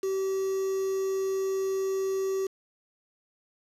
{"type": "tone with quantisation", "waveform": "triangle", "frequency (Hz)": 384.6, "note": "G4", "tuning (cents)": -33, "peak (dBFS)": -24, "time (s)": [0.03, 2.47], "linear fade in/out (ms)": 5, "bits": 7, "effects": ["low-pass 12000 Hz 12 dB/octave"]}